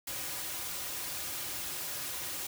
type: noise with comb filter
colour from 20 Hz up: white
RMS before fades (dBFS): -38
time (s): 0.07-2.47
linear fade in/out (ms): 5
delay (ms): 4.5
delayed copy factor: -0.55
effects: none